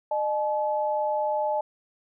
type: tone pair together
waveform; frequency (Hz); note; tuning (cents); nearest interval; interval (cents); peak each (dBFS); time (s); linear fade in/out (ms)
sine; 608 / 857.6; D#5 / A5; -40 / -45; tritone; 595; -26; 0.11-1.61; 5
effects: none